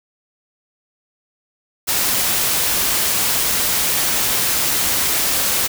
white noise, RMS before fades -18 dBFS, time 1.87-5.68 s, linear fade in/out 20 ms, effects none

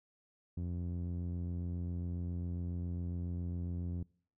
sawtooth tone with low-pass filter, 87.31 Hz, F2, in tune, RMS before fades -38 dBFS, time 0.57-4.03 s, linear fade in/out 5 ms, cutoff 230 Hz, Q 0.99, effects noise-tail reverb RT60 0.5 s tail -24 dB re dry

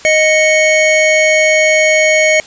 square tone pair together, 622.6 / 2217 Hz, D#5 / C#7, +1 / 0 cents, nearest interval octave + minor seventh, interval 2199 cents, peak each -11 dBFS, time 0.05-2.4 s, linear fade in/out 0 ms, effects white hiss -36 dBFS RMS until 2.46 s + resampled to 16000 Hz

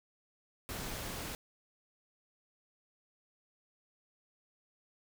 pink noise, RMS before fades -41 dBFS, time 0.69-1.35 s, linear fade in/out 0 ms, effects none

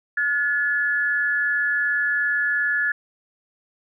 sine tone pair together, 1436.7 / 1714 Hz, F6 / A6, +49 / -46 cents, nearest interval minor third, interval 305 cents, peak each -25 / -20 dBFS, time 0.17-2.92 s, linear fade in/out 5 ms, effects none

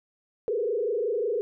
sine tone with frequency modulation, 447.2 Hz, A4, 28 cents sharp, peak -24 dBFS, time 0.48-1.41 s, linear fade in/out 0 ms, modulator 25.5 Hz, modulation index 1.9, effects none

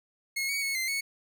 sawtooth tone with pitch steps, 2169 / 2247 / 2197 / 2078 / 2210 Hz, C#7 / C#7 / C#7 / C7 / C#7, -38 / +23 / -16 / -12 / -6 cents, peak -25 dBFS, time 0.36-1.01 s, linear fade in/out 10 ms, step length 130 ms, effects none

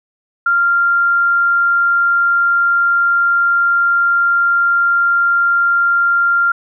sine tone, 1390 Hz, F6, 9 cents flat, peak -10 dBFS, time 0.46-6.52 s, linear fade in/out 5 ms, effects none

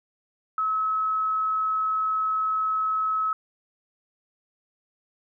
sine tone, 1289 Hz, E6, 39 cents flat, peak -22 dBFS, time 0.58-3.33 s, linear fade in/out 2 ms, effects none

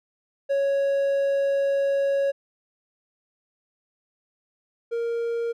triangle tone pair in turn, 554.4 / 466.2 Hz, C#5 / A#4, 0 / 0 cents, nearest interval minor third, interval 300 cents, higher first, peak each -18 / -22 dBFS, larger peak first, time 0.49-2.32 / 4.91-5.53 s, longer first, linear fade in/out 20 ms, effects none

